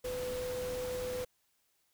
sine tone in noise, 501 Hz, B4, 25 cents sharp, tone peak -35 dBFS, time 0.04-1.25 s, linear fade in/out 10 ms, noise pink, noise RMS -44 dBFS, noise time 0.04-1.25 s, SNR +6 dB, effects white hiss -75 dBFS RMS until 1.93 s

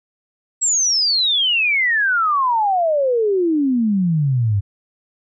sine exponential sweep, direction down, 7800 to 96.2 Hz, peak -14 dBFS, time 0.61-4.61 s, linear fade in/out 20 ms, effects none

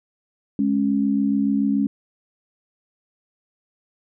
sine tone pair together, 208.7 / 275.7 Hz, G#3 / C#4, +9 / -9 cents, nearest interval perfect fourth, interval 482 cents, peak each -20 dBFS, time 0.59-1.87 s, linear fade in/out 2 ms, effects none

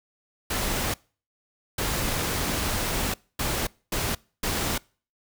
pink noise bursts at uneven times, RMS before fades -27 dBFS, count 5, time 0.5-0.94 / 1.78-3.14 / 3.39-3.67 / 3.92-4.15 / 4.43-4.78 s, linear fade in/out 5 ms, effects noise-tail reverb RT60 0.4 s tail -25 dB re dry

